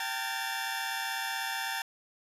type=tone cluster; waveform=20% pulse; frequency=779 / 906 / 1403 / 1696 / 1776 Hz; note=G5 / A#5 / F6 / G#6 / A6; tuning=-11 / -50 / +8 / +36 / +16 cents; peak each=-32 / -32 / -38 / -35 / -35 dBFS; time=0-1.82 s; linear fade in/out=2 ms; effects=resampled to 32000 Hz